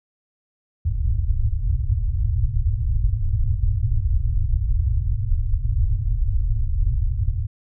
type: low-pass noise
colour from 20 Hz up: pink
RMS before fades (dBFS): -20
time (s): 0.85-7.47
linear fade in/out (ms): 5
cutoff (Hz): 120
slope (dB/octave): 96
effects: none